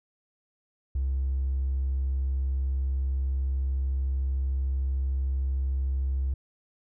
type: tone with hard clipping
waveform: sine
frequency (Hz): 66.7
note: C2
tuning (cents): +34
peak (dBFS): -25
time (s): 0.95-6.34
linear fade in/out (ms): 5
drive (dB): 1
effects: none